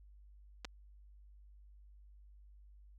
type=clicks; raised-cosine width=0.2 ms; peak=-25 / -26 dBFS; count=2; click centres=0.647 / 0.651 s; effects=added 50 Hz sine -56 dBFS peak until 2.98 s